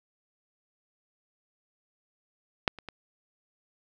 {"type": "clicks", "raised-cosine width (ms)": 0.3, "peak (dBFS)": [-6, -27, -23], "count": 3, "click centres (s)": [2.678, 2.787, 2.887], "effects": []}